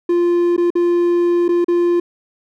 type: tone with dropouts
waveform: triangle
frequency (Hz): 347.8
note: F4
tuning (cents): -7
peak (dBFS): -10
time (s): 0.09-2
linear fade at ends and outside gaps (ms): 5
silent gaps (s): 0.565-0.578 / 0.704-0.753 / 1.482-1.489 / 1.645-1.682
effects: none